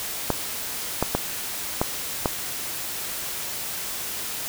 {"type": "clicks", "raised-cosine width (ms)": 1, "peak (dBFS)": -6, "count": 5, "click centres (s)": [0.303, 1.026, 1.15, 1.815, 2.258], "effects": ["white hiss -31 dBFS RMS until 4.48 s"]}